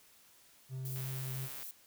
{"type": "tone", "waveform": "triangle", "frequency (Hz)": 130.81, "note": "C3", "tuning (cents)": 0, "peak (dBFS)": -36, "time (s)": [0.69, 1.49], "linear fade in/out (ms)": 50}
{"type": "noise", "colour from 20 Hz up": "violet", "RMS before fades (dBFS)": -45, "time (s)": [0.85, 1.71], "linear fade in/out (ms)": 2}
{"type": "click train", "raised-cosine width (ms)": 0.2, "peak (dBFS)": -34, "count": 90, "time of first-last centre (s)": [0.96, 1.629], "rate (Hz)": 133}
{"effects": ["white hiss -63 dBFS RMS until 1.86 s"]}